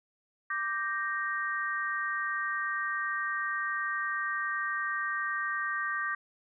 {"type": "chord", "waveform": "sine", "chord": "G minor", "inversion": "second", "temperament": "equal", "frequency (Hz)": [1174.7, 1568, 1864.7], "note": ["D6", "G6", "Bb6"], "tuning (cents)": [0, 0, 0], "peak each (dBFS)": -34, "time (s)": [0.5, 6.15], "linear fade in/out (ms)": 5, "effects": []}